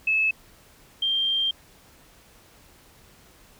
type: tone pair in turn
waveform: sine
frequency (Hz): 2600 / 3176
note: E7 / G7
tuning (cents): -24 / +22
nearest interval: minor third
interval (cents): 346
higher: second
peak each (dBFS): -19 / -21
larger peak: first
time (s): 0.07-0.31 / 1.02-1.51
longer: second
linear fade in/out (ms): 5
effects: pink hiss -54 dBFS RMS until 3.59 s